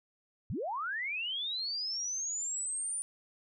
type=linear sweep; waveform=sine; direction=up; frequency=70.6 to 9397 Hz; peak=-33 dBFS; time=0.5-3.02 s; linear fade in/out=0 ms; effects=none